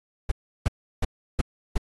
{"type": "noise bursts", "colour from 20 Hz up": "brown", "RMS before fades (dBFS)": -21, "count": 5, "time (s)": [0.29, 1.78], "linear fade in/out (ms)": 5, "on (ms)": 26, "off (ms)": 340, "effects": ["AAC 32 kbps"]}